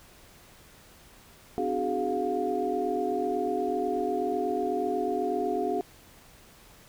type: tone cluster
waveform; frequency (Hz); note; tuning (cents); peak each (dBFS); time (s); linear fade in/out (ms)
sine; 257.8 / 299.8 / 371.5 / 419.6 / 709; C4 / D4 / F#4 / G#4 / F5; -26 / +36 / +7 / +18 / +26; -35 / -35 / -31 / -31 / -31; 1.58-5.81; 0
effects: pink hiss -54 dBFS RMS until 6.88 s